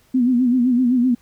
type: tone with vibrato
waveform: sine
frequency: 248.3 Hz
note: B3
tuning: 9 cents sharp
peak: -13 dBFS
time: 0.14-1.15 s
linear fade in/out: 10 ms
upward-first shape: sine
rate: 7.8 Hz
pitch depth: 84 cents each way
effects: pink hiss -57 dBFS RMS until 1.21 s